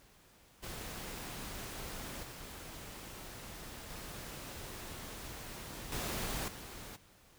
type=noise with level steps; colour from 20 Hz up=pink; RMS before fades=-44 / -48 / -46 / -38 / -48 dBFS; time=0.62-6.97 s; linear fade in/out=20 ms; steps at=2.23 / 3.9 / 5.92 / 6.48 s; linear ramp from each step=2 ms; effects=pink hiss -63 dBFS RMS until 7.38 s